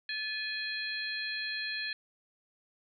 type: harmonic tone with a mistuned harmonic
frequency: 830.6 Hz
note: G#5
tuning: in tune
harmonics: 2 / 3 / 4 / 5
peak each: -37 / -40 / -43 / -38 dBFS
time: 0.09-1.93 s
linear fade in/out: 2 ms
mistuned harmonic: 2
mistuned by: +72 cents
effects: none